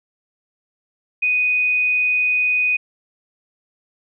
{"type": "tone", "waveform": "sine", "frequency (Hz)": 2489, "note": "D#7", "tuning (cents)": 0, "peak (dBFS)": -15, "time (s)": [1.22, 2.77], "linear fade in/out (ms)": 10, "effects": []}